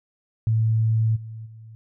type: tone with level steps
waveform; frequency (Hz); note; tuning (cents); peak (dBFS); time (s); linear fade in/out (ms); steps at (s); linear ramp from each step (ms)
sine; 111.3; A2; +20; -17 / -33 / -40; 0.47-1.75; 0; 1.15 / 1.45; 20
effects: none